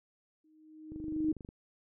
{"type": "tone with exponential growth", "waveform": "sine", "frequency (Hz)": 311.5, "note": "D#4", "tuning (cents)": 2, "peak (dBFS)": -25, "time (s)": [0.44, 1.32], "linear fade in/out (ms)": 5, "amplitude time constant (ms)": 190}
{"type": "click train", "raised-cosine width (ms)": 3, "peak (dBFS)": -33, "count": 15, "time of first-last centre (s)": [0.92, 1.489], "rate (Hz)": 24.6}
{"effects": []}